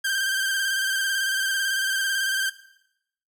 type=tone with vibrato; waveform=sawtooth; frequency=1574 Hz; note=G6; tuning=7 cents sharp; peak=-19 dBFS; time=0.04-2.5 s; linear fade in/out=10 ms; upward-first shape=square; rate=18 Hz; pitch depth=32 cents each way; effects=noise-tail reverb RT60 0.8 s tail -17 dB re dry